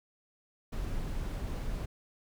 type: noise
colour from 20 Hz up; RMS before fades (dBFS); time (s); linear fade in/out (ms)
brown; -35; 0.72-1.86; 10
effects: none